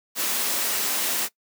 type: high-pass noise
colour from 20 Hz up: white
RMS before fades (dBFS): -25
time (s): 0.15-1.29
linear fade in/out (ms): 50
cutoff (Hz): 180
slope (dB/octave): 24
effects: noise-tail reverb RT60 0.1 s tail -20 dB re dry